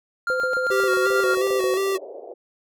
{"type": "tone with tremolo", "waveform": "triangle", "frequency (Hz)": 1396.9, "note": "F6", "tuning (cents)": 0, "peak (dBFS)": -18, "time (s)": [0.27, 1.35], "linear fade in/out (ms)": 2, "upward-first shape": "sine", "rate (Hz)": 7.9, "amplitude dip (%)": 50}
{"type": "tone bursts", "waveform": "sine", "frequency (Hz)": 512, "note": "C5", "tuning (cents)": -38, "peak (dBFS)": -23, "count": 11, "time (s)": [0.3, 1.74], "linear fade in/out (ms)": 0, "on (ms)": 100, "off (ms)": 34}
{"type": "tone with vibrato", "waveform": "square", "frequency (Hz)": 382.2, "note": "G4", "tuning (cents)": -44, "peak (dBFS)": -21, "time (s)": [0.7, 1.98], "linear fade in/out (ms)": 20, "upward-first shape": "square", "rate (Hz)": 2.8, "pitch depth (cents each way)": 37}
{"type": "band-pass noise", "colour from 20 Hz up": "white", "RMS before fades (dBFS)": -38, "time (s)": [1.11, 2.34], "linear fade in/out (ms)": 10, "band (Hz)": [360, 660], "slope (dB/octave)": 48}
{"effects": []}